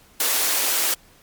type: high-pass noise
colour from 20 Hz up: white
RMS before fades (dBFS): -21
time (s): 0.2-0.94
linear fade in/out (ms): 2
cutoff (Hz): 300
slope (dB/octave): 24
effects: pink hiss -53 dBFS RMS until 1.22 s + MP3 96 kbps